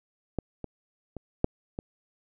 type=clicks; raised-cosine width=2 ms; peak=-15 / -22 / -24 / -8 / -20 dBFS; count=5; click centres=0.387 / 0.643 / 1.167 / 1.444 / 1.789 s; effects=none